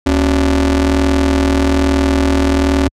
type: ring-modulated tone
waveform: 35% pulse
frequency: 101.6 Hz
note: G#2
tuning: 38 cents flat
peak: -5 dBFS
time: 0.06-2.88 s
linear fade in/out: 5 ms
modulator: 173 Hz
effects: high-pass 60 Hz 12 dB/octave + low-pass 8000 Hz 12 dB/octave